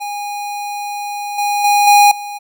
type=tone with level steps; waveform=square; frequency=820 Hz; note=G#5; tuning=22 cents flat; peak=-22 / -15 / -10 / -6 / -25 dBFS; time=0-2.39 s; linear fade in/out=20 ms; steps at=1.38 / 1.64 / 1.87 / 2.11 s; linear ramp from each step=5 ms; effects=none